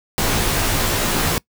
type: noise with comb filter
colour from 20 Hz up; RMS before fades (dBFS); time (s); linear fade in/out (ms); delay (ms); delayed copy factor
pink; -19; 0.18-1.38; 0; 16; -1
effects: noise-tail reverb RT60 0.1 s tail -23 dB re dry